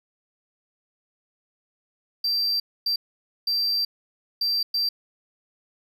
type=tone bursts at uneven times; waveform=triangle; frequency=4699 Hz; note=D8; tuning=in tune; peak=-20 dBFS; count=5; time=2.24-2.6 / 2.86-2.96 / 3.47-3.85 / 4.41-4.63 / 4.74-4.89 s; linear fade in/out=5 ms; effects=none